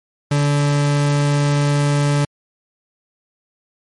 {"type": "tone", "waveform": "40% pulse", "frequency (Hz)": 144.6, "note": "D3", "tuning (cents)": -27, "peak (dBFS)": -13, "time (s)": [0.31, 2.25], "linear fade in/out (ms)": 5, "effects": ["MP3 48 kbps"]}